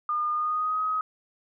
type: tone with pitch glide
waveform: sine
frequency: 1214 to 1264.1 Hz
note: D#6 to D#6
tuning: -43 to +27 cents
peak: -24 dBFS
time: 0.09-1.01 s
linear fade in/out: 2 ms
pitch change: +70 cents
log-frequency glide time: 0.31-0.81 s
effects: none